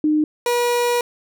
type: tone pair in turn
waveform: sine / 30% pulse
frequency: 304.8 / 482.3 Hz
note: D#4 / B4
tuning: -36 / -41 cents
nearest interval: minor sixth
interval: 795 cents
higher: second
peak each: -14 dBFS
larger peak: neither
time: 0.04-0.24 / 0.46-1.01 s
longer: second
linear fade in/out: 2 ms
effects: none